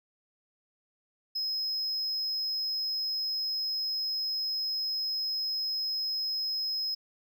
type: tone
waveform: triangle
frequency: 5120 Hz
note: D#8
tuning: 49 cents sharp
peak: -28 dBFS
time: 1.35-6.95 s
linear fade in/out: 10 ms
effects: none